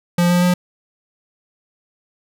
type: tone with pitch steps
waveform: square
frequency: 174.61 / 176.64 / 178.69 Hz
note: F3 / F3 / F3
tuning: 0 / +20 / +40 cents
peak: -13 dBFS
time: 0.18-0.54 s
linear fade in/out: 5 ms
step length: 120 ms
effects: none